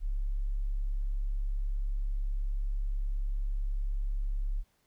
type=tone; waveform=sine; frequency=34.65 Hz; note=C#1; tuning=in tune; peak=-28 dBFS; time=0-4.64 s; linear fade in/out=50 ms; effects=pink hiss -72 dBFS RMS until 4.86 s